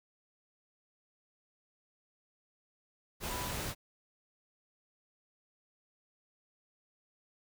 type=tone in noise; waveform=sine; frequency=987.8 Hz; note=B5; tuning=in tune; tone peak=-42 dBFS; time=3.28-3.53 s; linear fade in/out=50 ms; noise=pink; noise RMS=-38 dBFS; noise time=3.2-3.75 s; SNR=-7 dB; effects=none